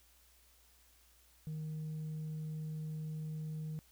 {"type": "tone with tanh clipping", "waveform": "sine", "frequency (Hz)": 155.56, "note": "D#3", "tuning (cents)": 0, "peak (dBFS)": -39, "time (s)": [1.47, 3.79], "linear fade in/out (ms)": 0, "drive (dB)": 1, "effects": ["added 60 Hz sine -68 dBFS peak until 3.91 s", "white hiss -67 dBFS RMS until 3.91 s"]}